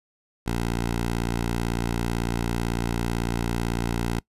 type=tone; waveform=10% pulse; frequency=58 Hz; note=A#1; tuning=8 cents flat; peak=-16 dBFS; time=0.46-4.2 s; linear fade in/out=10 ms; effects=noise-tail reverb RT60 0.1 s tail -23 dB re dry + resampled to 32000 Hz